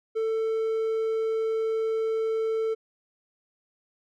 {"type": "tone", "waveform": "triangle", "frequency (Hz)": 444.7, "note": "A4", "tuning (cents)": 18, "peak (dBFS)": -22, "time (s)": [0.15, 2.75], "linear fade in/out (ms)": 20, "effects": []}